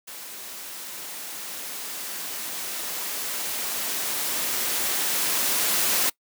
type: noise with level ramp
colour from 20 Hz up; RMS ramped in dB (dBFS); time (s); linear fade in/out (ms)
white; -39 to -22; 0.07-6.1; 10
effects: noise-tail reverb RT60 0.1 s tail -23 dB re dry + high-pass 200 Hz 12 dB/octave